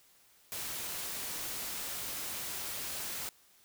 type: noise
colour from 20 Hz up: white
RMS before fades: -39 dBFS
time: 0.52-3.29 s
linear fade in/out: 0 ms
effects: white hiss -64 dBFS RMS until 3.64 s